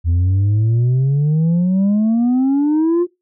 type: exponential sweep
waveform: sine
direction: up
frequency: 82.5 to 358.6 Hz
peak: -9 dBFS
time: 0.04-3.07 s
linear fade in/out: 50 ms
effects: noise-tail reverb RT60 0.2 s tail -20 dB re dry + tanh soft clip ceiling -11 dBFS